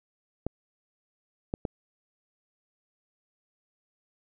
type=clicks; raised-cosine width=2 ms; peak=-16 dBFS; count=3; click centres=0.466 / 1.539 / 1.652 s; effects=none